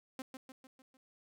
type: tone with echo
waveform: sawtooth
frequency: 261.6 Hz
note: C4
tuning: in tune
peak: -36 dBFS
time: 0.19-0.22 s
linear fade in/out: 2 ms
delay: 150 ms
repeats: 5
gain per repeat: -5 dB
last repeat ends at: 0.97 s
effects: none